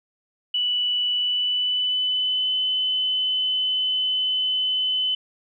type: tone with pitch glide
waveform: sine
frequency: 2960 to 3026 Hz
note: F#7 to F#7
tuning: 0 to +38 cents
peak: -20 dBFS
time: 0.54-5.15 s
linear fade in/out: 5 ms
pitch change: +38 cents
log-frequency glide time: 1.14-2.53 s
effects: none